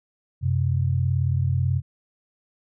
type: tone pair together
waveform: sine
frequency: 92.5 / 130.81 Hz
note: F#2 / C3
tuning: 0 / 0 cents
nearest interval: tritone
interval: 600 cents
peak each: -22 dBFS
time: 0.41-1.82 s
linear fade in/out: 50 ms
effects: none

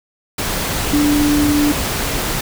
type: tone in noise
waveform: sine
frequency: 293.7 Hz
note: D4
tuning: in tune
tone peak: -12 dBFS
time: 0.93-1.72 s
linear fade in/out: 5 ms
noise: pink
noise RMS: -20 dBFS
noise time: 0.38-2.41 s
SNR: +5 dB
effects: none

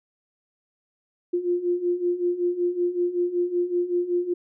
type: beating tone pair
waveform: sine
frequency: 349.2 / 354.5 Hz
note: F4 / F4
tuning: 0 / +26 cents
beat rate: 5.3 Hz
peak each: -27 / -23 dBFS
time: 1.33-4.34 s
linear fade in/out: 10 ms
effects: none

